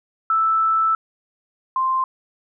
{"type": "tone pair in turn", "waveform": "sine", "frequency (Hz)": [1318.5, 1046.5], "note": ["E6", "C6"], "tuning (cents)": [0, 0], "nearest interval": "major third", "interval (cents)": 400, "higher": "first", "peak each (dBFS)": [-15, -17], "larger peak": "first", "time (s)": [[0.3, 0.95], [1.76, 2.04]], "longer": "first", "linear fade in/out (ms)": 2, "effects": []}